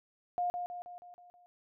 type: tone with echo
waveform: sine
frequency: 710 Hz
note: F5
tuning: 28 cents sharp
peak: -29 dBFS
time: 0.38-0.5 s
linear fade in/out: 0 ms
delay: 160 ms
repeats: 6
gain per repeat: -5 dB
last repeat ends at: 1.46 s
effects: none